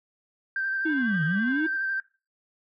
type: tone with vibrato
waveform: sine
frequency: 1568 Hz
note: G6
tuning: in tune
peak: -25 dBFS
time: 0.56-2 s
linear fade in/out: 2 ms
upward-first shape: square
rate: 12 Hz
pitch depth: 17 cents each way
type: linear two-way sweep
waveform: sine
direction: down then up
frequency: 329.6 to 146.83 to 329.6 Hz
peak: -22 dBFS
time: 0.85-1.67 s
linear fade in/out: 10 ms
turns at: 1.24 s
effects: noise-tail reverb RT60 0.3 s tail -19 dB re dry + tanh soft clip ceiling -18 dBFS